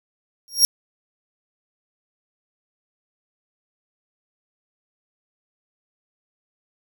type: tone with exponential growth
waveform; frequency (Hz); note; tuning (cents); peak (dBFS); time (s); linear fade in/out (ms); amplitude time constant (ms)
sawtooth; 5588; F8; 0; -5; 0.48-0.65; 0; 35
effects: none

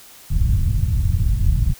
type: low-pass noise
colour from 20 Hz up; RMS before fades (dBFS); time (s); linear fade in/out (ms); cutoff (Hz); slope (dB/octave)
white; -17; 0.3-1.74; 20; 110; 24
effects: white hiss -44 dBFS RMS until 1.79 s

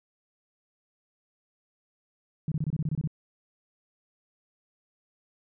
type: tone bursts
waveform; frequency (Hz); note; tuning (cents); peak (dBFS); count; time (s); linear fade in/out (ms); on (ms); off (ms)
sine; 153.5; D#3; -23; -25; 10; 2.48-3.075; 2; 37; 25
effects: none

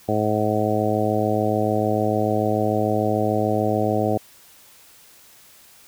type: harmonic tone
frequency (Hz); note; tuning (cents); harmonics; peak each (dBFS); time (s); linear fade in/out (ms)
106.8; G#2; +49; 1 / 2 / 3 / 4 / 5 / 6 / 7; -26 / -26 / -26 / -26 / -26 / -26 / -26; 0.08-4.18; 10
effects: white hiss -50 dBFS RMS until 5.87 s

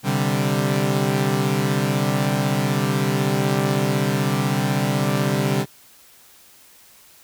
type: chord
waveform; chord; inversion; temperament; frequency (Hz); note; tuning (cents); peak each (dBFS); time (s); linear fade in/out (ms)
sawtooth; C suspended second; none; equal; 130.81 / 146.83 / 196; C3 / D3 / G3; 0 / 0 / 0; -19; 0.03-5.66; 50
effects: white hiss -50 dBFS RMS until 7.23 s

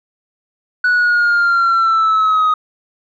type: linear sweep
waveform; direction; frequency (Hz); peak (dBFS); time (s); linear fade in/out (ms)
sine; down; 1480 to 1248; -8; 0.84-2.54; 5
effects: tanh soft clip ceiling -9 dBFS

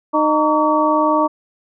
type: harmonic tone with a mistuned harmonic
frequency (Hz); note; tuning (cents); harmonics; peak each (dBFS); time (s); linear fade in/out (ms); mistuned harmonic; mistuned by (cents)
306.5; D#4; -26; 1 / 2 / 3 / 4; -18 / -18 / -18 / -18; 0.13-1.28; 20; 4; -130
effects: none

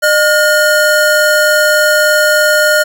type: tone pair together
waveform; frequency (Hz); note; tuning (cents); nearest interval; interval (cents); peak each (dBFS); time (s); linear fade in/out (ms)
square; 607 / 1430.8; D#5 / F6; -43 / +41; octave + minor third; 1484; -11; 0.02-2.84; 20
effects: none

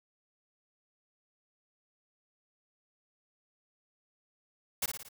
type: noise with echo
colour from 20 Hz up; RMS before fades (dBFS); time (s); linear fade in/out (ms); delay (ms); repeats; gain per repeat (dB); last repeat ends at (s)
white; -31; 4.82-4.86; 5; 57; 4; -5; 5.088
effects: none

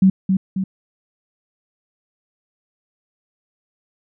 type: tone with echo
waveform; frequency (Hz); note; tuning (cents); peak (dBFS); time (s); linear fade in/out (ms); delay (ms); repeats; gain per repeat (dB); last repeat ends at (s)
sine; 190.1; F#3; +47; -8; 0.02-0.1; 5; 270; 2; -5; 0.64
effects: none

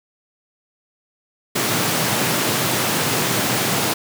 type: high-pass noise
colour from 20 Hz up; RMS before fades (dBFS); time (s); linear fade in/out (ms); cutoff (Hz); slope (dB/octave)
pink; -20; 1.55-3.94; 10; 110; 48
effects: none

